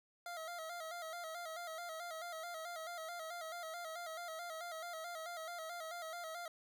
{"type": "tone with vibrato", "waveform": "25% pulse", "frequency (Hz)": 669, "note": "E5", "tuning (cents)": 25, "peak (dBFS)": -40, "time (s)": [0.26, 6.48], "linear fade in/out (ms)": 2, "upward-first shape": "square", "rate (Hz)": 4.6, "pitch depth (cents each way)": 72, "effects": []}